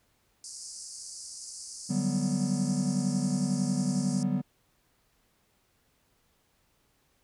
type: band-pass noise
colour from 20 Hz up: pink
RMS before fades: -43 dBFS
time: 0.44-4.23 s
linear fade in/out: 2 ms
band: 4700 to 10000 Hz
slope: 96 dB/octave
type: chord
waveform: triangle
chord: G major seventh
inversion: second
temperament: equal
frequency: 146.83 / 185 / 196 / 246.9 Hz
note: D3 / F#3 / G3 / B3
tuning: 0 / 0 / 0 / 0 cents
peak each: -31 / -29 / -29 / -29 dBFS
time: 1.89-4.42 s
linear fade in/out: 20 ms
effects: pink hiss -70 dBFS RMS until 7.23 s